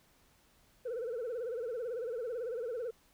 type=tone with vibrato; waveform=sine; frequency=474.9 Hz; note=A#4; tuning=32 cents sharp; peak=-33 dBFS; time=0.85-2.91 s; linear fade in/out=10 ms; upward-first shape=sine; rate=18 Hz; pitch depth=130 cents each way; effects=tanh soft clip ceiling -33 dBFS + pink hiss -67 dBFS RMS until 3.13 s